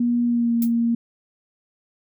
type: tone with pitch glide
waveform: sine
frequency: 239.5 to 233.2 Hz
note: A#3 to A#3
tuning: +47 to +1 cents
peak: -17 dBFS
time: 0-0.95 s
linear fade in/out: 5 ms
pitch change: -46 cents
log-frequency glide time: 0.25-0.54 s
type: noise with exponential decay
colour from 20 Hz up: violet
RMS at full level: -26 dBFS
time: 0.62-0.72 s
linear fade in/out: 2 ms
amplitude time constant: 21 ms
effects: none